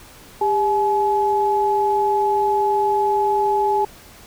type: tone pair together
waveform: sine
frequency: 401.1 / 850 Hz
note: G4 / G#5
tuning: +40 / +40 cents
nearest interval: octave + minor second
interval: 1300 cents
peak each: -20 / -17 dBFS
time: 0.41-3.85 s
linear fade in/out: 5 ms
effects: pink hiss -44 dBFS RMS until 4.26 s